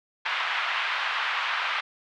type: band-pass noise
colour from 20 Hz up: pink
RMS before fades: -28 dBFS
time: 0.25-1.81 s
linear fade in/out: 10 ms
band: 980 to 3200 Hz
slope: 24 dB/octave
effects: none